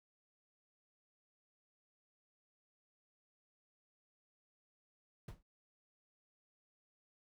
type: noise with exponential decay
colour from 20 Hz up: brown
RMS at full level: -40 dBFS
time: 5.28-5.43 s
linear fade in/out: 5 ms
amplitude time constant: 31 ms
effects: none